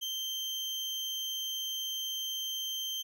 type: tone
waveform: 35% pulse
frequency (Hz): 3136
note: G7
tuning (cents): 0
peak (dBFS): -32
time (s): 0.01-3.03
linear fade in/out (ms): 20
effects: none